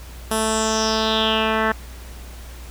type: tone with low-pass filter sweep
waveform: 10% pulse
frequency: 220 Hz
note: A3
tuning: in tune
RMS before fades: -20 dBFS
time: 0.31-1.72 s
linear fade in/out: 2 ms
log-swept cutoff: 11000 to 1800 Hz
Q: 4.9
effects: added 60 Hz sine -35 dBFS peak until 2.7 s + pink hiss -43 dBFS RMS until 2.7 s